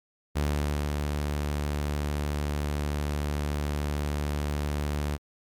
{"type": "tone with ADSR envelope", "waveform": "sawtooth", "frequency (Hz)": 73.42, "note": "D2", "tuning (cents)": 0, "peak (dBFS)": -20, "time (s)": [0.35, 5.18], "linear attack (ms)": 19, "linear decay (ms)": 520, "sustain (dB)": -3, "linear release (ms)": 35, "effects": ["MP3 96 kbps"]}